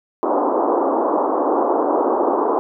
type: band-pass noise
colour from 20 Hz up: pink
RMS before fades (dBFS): -18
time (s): 0.23-2.59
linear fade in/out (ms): 0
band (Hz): 280 to 1100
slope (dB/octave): 48
effects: none